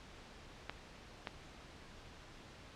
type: clicks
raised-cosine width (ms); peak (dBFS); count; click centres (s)
0.3; -23; 2; 0.696 / 1.272
effects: pink hiss -55 dBFS RMS until 2.75 s + low-pass 5000 Hz 12 dB/octave